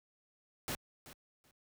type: noise with echo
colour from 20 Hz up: pink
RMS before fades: -38 dBFS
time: 0.68-0.75 s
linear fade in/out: 0 ms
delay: 380 ms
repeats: 2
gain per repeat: -15 dB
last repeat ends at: 1.51 s
effects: high-pass 60 Hz 12 dB/octave